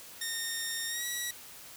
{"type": "tone with pitch glide", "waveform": "10% pulse", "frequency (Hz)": [1838, 1932.7], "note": ["A#6", "B6"], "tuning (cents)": [-25, -38], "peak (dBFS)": -24, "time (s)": [0.21, 1.31], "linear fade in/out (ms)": 5, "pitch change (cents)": 87, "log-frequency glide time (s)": [0.88, 1.05], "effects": ["white hiss -49 dBFS RMS until 1.76 s"]}